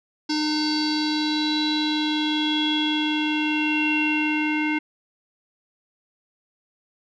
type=tone with low-pass filter sweep; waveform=square; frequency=304.2 Hz; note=D#4; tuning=39 cents flat; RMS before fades=-23 dBFS; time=0.29-4.79 s; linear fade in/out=10 ms; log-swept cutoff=4900 to 2400 Hz; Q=9.7; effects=none